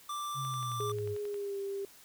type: tone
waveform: square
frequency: 1177 Hz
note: D6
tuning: 3 cents sharp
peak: -36 dBFS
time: 0.09-0.92 s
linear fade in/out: 5 ms
type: linear sweep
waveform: sine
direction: down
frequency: 138.59 to 99.8 Hz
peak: -37 dBFS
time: 0.34-1.17 s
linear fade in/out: 50 ms
type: click train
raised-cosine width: 0.3 ms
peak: -35 dBFS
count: 11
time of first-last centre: 0.45-1.343 s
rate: 11.2 Hz
type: tone with pitch glide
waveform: sine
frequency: 415.3 to 395.6 Hz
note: G#4 to G4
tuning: 0 to +16 cents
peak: -34 dBFS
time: 0.8-1.85 s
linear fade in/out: 2 ms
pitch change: -84 cents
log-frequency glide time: 1.2-1.58 s
effects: white hiss -57 dBFS RMS until 2.04 s